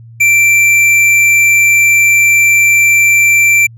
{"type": "tone with tanh clipping", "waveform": "sine", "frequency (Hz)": 2349, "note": "D7", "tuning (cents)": 0, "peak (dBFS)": -7, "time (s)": [0.2, 3.67], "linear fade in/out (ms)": 10, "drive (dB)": 12, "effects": ["added 115 Hz sine -32 dBFS peak until 3.77 s"]}